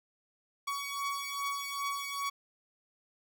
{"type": "beating tone pair", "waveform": "sawtooth", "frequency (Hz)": [1124, 1126.5], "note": ["C#6", "C#6"], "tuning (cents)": [24, 28], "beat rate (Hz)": 2.5, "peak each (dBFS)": [-32, -35], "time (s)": [0.67, 2.3], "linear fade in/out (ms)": 10, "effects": []}